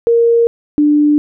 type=tone pair in turn; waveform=sine; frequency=466.2 / 296.2 Hz; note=A#4 / D4; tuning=0 / +15 cents; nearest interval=minor sixth; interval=785 cents; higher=first; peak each=-7 dBFS; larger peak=neither; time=0.07-0.47 / 0.78-1.18 s; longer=neither; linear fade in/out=0 ms; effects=none